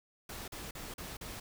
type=noise bursts; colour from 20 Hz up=pink; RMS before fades=-44 dBFS; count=5; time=0.29-1.4 s; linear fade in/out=5 ms; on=190 ms; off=40 ms; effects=none